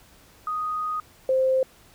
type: tone pair in turn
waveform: sine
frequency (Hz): 1244.5 / 523.2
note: D#6 / C5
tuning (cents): 0 / 0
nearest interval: octave + minor third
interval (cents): 1500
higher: first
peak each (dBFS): -25 / -18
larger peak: second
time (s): 0.47-1 / 1.29-1.63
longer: first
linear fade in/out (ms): 2
effects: pink hiss -54 dBFS RMS until 1.94 s